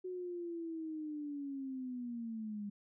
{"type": "linear sweep", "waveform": "sine", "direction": "down", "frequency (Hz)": [369.8, 201.5], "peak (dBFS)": -39, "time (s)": [0.04, 2.7], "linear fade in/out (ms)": 10, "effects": []}